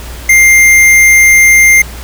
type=tone with hard clipping; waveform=sine; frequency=2100 Hz; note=C7; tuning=6 cents sharp; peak=-3 dBFS; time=0.29-1.82 s; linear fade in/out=5 ms; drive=18 dB; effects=added 60 Hz sine -24 dBFS peak until 2.03 s + pink hiss -29 dBFS RMS until 2.03 s